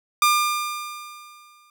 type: tone with exponential decay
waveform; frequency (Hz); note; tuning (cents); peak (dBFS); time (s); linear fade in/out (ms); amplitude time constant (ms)
sawtooth; 1200; D6; +37; -10; 0.22-1.7; 2; 320
effects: none